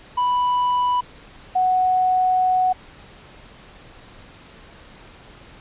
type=tone pair in turn; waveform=triangle / sine; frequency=987.8 / 740 Hz; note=B5 / F#5; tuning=0 / 0 cents; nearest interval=perfect fourth; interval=500 cents; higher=first; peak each=-15 dBFS; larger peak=neither; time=0.17-1.01 / 1.55-2.73 s; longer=second; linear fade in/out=10 ms; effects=pink hiss -45 dBFS RMS until 5.6 s + resampled to 8000 Hz